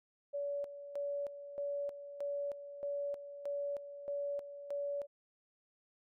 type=tone with tremolo; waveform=sine; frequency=570 Hz; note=C#5; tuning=48 cents sharp; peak=-35 dBFS; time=0.33-5.07 s; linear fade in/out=20 ms; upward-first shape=square; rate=1.6 Hz; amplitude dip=70%; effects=none